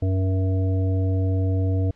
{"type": "harmonic tone", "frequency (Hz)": 94.3, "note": "F#2", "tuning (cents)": 33, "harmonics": [1, 3, 5, 7], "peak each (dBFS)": [-19, -29, -33, -36], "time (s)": [0.02, 1.91], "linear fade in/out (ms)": 5, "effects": ["pink hiss -61 dBFS RMS until 1.95 s", "low-pass 4000 Hz 12 dB/octave"]}